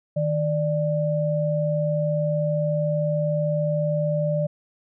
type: tone pair together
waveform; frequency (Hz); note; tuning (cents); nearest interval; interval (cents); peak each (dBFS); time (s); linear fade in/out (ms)
sine; 155.56 / 590.9; D#3 / D5; 0 / +10; octave + major seventh; 2310; -23; 0.16-4.47; 10
effects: none